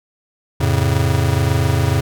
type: chord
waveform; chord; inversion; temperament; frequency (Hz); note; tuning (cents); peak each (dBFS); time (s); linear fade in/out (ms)
square; F augmented; none; just; 87.31 / 109.13 / 136.42; F2 / A2 / C#3; 0 / -14 / -27; -19; 0.6-2.01; 10
effects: none